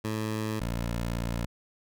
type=tone pair in turn; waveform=15% pulse; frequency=108.9 / 58.07 Hz; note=A2 / A#1; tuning=-17 / -6 cents; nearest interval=major seventh; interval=1089 cents; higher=first; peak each=-23 dBFS; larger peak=neither; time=0.04-0.6 / 0.6-1.46 s; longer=second; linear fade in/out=10 ms; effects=none